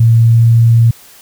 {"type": "tone with pitch glide", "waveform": "sine", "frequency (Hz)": [114.8, 115.73], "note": ["A#2", "A#2"], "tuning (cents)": [-26, -12], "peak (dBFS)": -4, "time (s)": [0, 0.91], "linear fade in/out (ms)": 5, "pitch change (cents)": 14, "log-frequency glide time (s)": [0.16, 0.5], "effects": ["white hiss -40 dBFS RMS until 1.21 s"]}